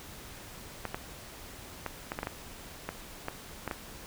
clicks, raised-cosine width 0.5 ms, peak -18 dBFS, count 11, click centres 0.853 / 0.945 / 1.863 / 2.119 / 2.189 / 2.231 / 2.271 / 2.89 / 3.284 / 3.677 / 3.712 s, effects pink hiss -47 dBFS RMS until 4.06 s

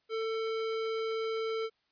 square tone, 446.1 Hz, A4, 24 cents sharp, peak -32 dBFS, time 0.09-1.7 s, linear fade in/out 50 ms, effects white hiss -75 dBFS RMS until 1.91 s + resampled to 11025 Hz

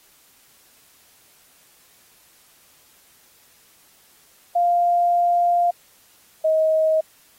sine tone pair in turn, 698.5 / 632.2 Hz, F5 / D#5, 0 / +27 cents, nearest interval major second, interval 173 cents, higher first, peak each -15 dBFS, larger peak neither, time 4.55-5.71 / 6.44-7.01 s, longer first, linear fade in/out 10 ms, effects white hiss -55 dBFS RMS until 7.38 s + AAC 48 kbps

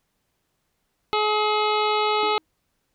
harmonic tone, 424.5 Hz, G#4, 38 cents sharp, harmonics 1 / 2 / 3 / 5 / 6 / 7 / 8 / 9 / 10, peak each -24 / -24 / -25 / -32 / -33 / -34 / -35 / -34 / -36 dBFS, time 1.13-2.38 s, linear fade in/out 0 ms
triangle tone with exponential decay, 315.1 Hz, D#4, 22 cents sharp, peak -28 dBFS, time 2.23-2.45 s, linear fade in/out 1 ms, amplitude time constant 46 ms
effects pink hiss -73 dBFS RMS until 2.94 s

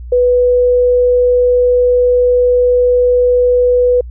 sine tone, 493.9 Hz, B4, in tune, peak -7 dBFS, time 0.12-4.01 s, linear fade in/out 5 ms, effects added 60 Hz sine -25 dBFS peak until 4.1 s

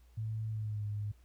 sine tone with pitch glide, 110 to 104.07 Hz, A2 to G#2, 0 to +4 cents, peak -34 dBFS, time 0.17-1.12 s, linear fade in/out 10 ms, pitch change -96 cents, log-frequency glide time 0.49-0.83 s, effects added 60 Hz sine -58 dBFS peak until 1.24 s + pink hiss -72 dBFS RMS until 1.24 s

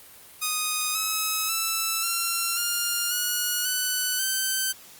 5% pulse tone with pitch steps, 1244.5 / 1283.2 / 1323.1 / 1364.2 / 1406.6 / 1450.3 / 1495.4 / 1541.9 Hz, D#6 / E6 / E6 / F6 / F6 / F#6 / F#6 / G6, 0 / -47 / +6 / -41 / +12 / -35 / +18 / -29 cents, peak -13 dBFS, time 0.41-4.73 s, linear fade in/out 20 ms, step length 540 ms, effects white hiss -48 dBFS RMS until 4.99 s + Opus 32 kbps

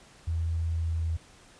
sine tone with pitch glide, 82.41 to 81.75 Hz, E2 to E2, 0 to -14 cents, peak -26 dBFS, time 0.27-1.17 s, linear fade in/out 10 ms, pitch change -14 cents, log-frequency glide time 0.68-1.02 s, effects pink hiss -55 dBFS RMS until 1.59 s + resampled to 22050 Hz

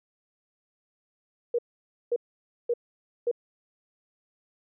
sine tone bursts, 477.1 Hz, A#4, 40 cents sharp, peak -22 dBFS, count 4, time 1.54-3.314 s, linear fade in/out 5 ms, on 46 ms, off 530 ms, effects none

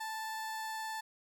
30% pulse tone with vibrato, 880 Hz, A5, in tune, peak -35 dBFS, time 0-1.01 s, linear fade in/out 10 ms, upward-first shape sine, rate 19 Hz, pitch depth 8 cents each way, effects none

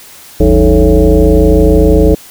sine tone with frequency modulation, 193.6 Hz, G3, 21 cents flat, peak -3 dBFS, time 0.4-2.15 s, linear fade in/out 5 ms, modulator 120 Hz, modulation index 2.8, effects white hiss -35 dBFS RMS until 2.3 s

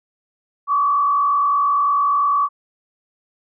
sine tone with frequency modulation, 1143 Hz, D6, 47 cents flat, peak -14 dBFS, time 0.67-2.49 s, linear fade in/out 50 ms, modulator 48.8 Hz, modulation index 0.72, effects none

